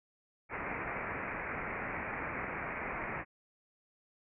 white low-pass noise, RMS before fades -39 dBFS, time 0.49-3.25 s, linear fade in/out 50 ms, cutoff 2400 Hz, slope 96 dB/octave, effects none

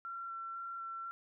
sine tone with vibrato, 1357 Hz, E6, 50 cents sharp, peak -40 dBFS, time 0.05-1.11 s, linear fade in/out 0 ms, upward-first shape square, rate 2 Hz, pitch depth 9 cents each way, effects none

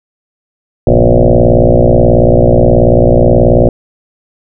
sine tone with frequency modulation, 244.2 Hz, B3, 19 cents flat, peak -3 dBFS, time 0.87-3.69 s, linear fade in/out 2 ms, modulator 58.5 Hz, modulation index 6.6, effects none

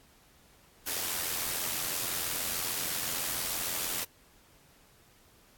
white noise with amplitude modulation, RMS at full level -31 dBFS, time 0.86-4.05 s, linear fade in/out 20 ms, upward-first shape sine, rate 86.2 Hz, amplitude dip 45%, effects pink hiss -61 dBFS RMS until 5.57 s + AAC 64 kbps

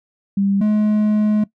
sine / triangle tone pair in turn, 197.8 / 211.9 Hz, G3 / G#3, +16 / +35 cents, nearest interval minor second, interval 119 cents, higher second, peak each -14 / -11 dBFS, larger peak second, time 0.37-0.61 / 0.61-1.44 s, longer second, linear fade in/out 5 ms, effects noise-tail reverb RT60 0.1 s tail -18 dB re dry

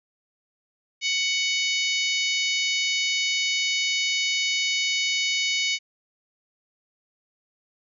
harmonic tone with a mistuned harmonic, 744 Hz, F#5, 9 cents sharp, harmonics 3 / 4 / 5 / 6 / 7 / 8 / 9, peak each -26 / -28 / -30 / -32 / -33 / -34 / -35 dBFS, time 1.01-5.79 s, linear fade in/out 50 ms, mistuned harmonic 7, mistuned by -42 cents, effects none

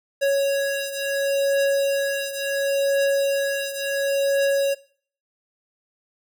square beating tone pair, 554.4 / 555.11 Hz, C#5 / C#5, 0 / +2 cents, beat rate 0.71 Hz, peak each -22 / -26 dBFS, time 0.21-4.75 s, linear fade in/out 20 ms, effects noise-tail reverb RT60 0.5 s tail -20 dB re dry

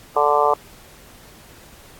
harmonic tone, 146.83 Hz, D3, in tune, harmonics 3 / 4 / 5 / 6 / 7 / 8, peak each -21 / -21 / -21 / -21 / -21 / -21 dBFS, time 0.16-0.54 s, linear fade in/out 5 ms, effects pink hiss -46 dBFS RMS until 1.99 s + AAC 64 kbps

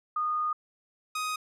sine / sawtooth tone pair in turn, 1229 / 1251.2 Hz, D#6 / D#6, -22 / +9 cents, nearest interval unison, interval 31 cents, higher second, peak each -26 dBFS, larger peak neither, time 0.16-0.53 / 1.15-1.36 s, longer first, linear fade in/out 5 ms, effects low-pass 12000 Hz 12 dB/octave

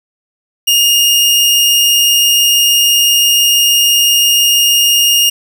sawtooth tone, 2839 Hz, F7, 28 cents sharp, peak -4 dBFS, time 0.67-5.3 s, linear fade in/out 10 ms, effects none

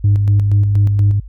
sine tone with tremolo, 101.7 Hz, G#2, 36 cents flat, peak -6 dBFS, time 0.04-1.2 s, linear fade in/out 5 ms, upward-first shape square, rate 4.2 Hz, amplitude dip 40%, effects tanh soft clip ceiling -6 dBFS + added 50 Hz sine -30 dBFS peak until 1.28 s

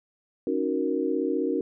sine chord, D# minor seventh, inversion third, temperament equal with one note detuned, 275.3 / 311.1 / 370 / 466.2 Hz, C#4 / D#4 / F#4 / A#4, -12 / 0 / 0 / 0 cents, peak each -29 dBFS, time 0.47-1.61 s, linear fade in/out 2 ms, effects none

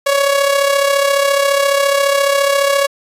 sawtooth tone with amplitude modulation, 559 Hz, C#5, 14 cents sharp, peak -5 dBFS, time 0.06-2.87 s, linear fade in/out 10 ms, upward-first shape sine, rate 34.5 Hz, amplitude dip 55%, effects resampled to 32000 Hz

